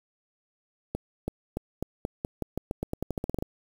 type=accelerating click train; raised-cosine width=2 ms; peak=-16 dBFS; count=19; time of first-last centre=0.95-3.425 s; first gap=330 ms; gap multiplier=0.88; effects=7-bit